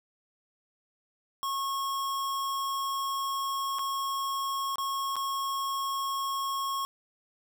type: tone with dropouts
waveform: square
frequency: 1092 Hz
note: C#6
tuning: 26 cents flat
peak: -30 dBFS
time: 1.43-6.85 s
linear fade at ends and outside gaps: 0 ms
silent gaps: 3.786-3.792 / 4.757-4.783 / 5.157-5.165 s
effects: none